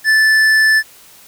sine tone with tanh clipping, 1752 Hz, A6, 8 cents flat, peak -10 dBFS, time 0.04-0.83 s, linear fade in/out 50 ms, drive 11 dB, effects white hiss -43 dBFS RMS until 1.27 s

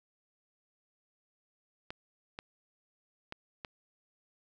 clicks, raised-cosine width 0.3 ms, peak -24 dBFS, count 4, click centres 1.905 / 2.389 / 3.324 / 3.648 s, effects none

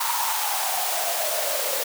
white noise with high-pass filter sweep, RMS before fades -25 dBFS, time 0-1.84 s, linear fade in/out 10 ms, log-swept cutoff 980 to 520 Hz, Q 8.2, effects none

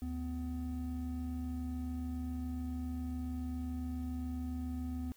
triangle tone pair together, 74.9 / 251.9 Hz, D2 / B3, +35 / +34 cents, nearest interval octave + major sixth, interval 2099 cents, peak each -37 / -37 dBFS, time 0.02-5.12 s, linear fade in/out 0 ms, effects white hiss -66 dBFS RMS until 5.16 s

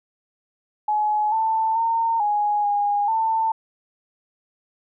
sine tone with pitch steps, 846 / 888 / 913 / 831 / 819 / 893 Hz, G#5 / A5 / A#5 / G#5 / G#5 / A5, +32 / +16 / -36 / +1 / -24 / +25 cents, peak -18 dBFS, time 0.88-3.52 s, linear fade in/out 5 ms, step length 440 ms, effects none

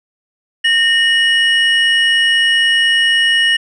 triangle tone pair together, 1835.1 / 2911 Hz, A#6 / F#7, -28 / -29 cents, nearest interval minor sixth, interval 799 cents, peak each -11 dBFS, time 0.64-3.57 s, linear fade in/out 10 ms, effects resampled to 24000 Hz

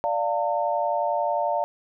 sine chord, D minor, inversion none, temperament equal with one note detuned, 587.3 / 698.5 / 900 Hz, D5 / F5 / A5, 0 / 0 / +39 cents, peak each -26 dBFS, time 0.04-1.64 s, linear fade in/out 0 ms, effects none

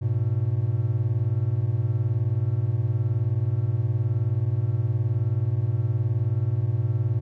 triangle beating tone pair, 103.6 / 122.6 Hz, G#2 / B2, -4 / -12 cents, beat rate 19 Hz, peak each -22 dBFS, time 0.01-7.21 s, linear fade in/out 20 ms, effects none

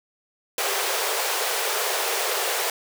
pink high-pass noise, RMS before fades -25 dBFS, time 0.58-2.7 s, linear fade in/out 2 ms, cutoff 380 Hz, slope 96 dB/octave, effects none

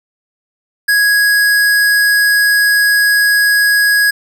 square tone, 1661.2 Hz, G#6, in tune, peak -9 dBFS, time 0.88-4.11 s, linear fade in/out 10 ms, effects none

